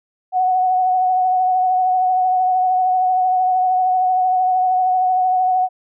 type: tone with vibrato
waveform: sine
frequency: 740 Hz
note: F#5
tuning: in tune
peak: -13 dBFS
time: 0.32-5.69 s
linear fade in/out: 50 ms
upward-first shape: triangle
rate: 13 Hz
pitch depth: 28 cents each way
effects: none